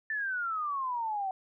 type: exponential sweep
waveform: sine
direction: down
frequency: 1782 to 748 Hz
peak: -30 dBFS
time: 0.1-1.31 s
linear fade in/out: 2 ms
effects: none